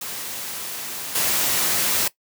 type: noise with level steps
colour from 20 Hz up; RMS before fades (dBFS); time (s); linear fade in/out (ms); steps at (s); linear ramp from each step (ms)
white; -31 / -21; 0.01-2.08; 5; 1.15; 5
effects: noise-tail reverb RT60 0.1 s tail -18 dB re dry + high-pass 100 Hz 12 dB/octave